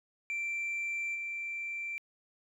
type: tone with level steps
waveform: sine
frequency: 2349 Hz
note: D7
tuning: in tune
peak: -30 / -34 dBFS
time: 0.3-1.98 s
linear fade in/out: 0 ms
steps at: 1.14 s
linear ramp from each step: 20 ms
effects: tanh soft clip ceiling -31 dBFS + 12-bit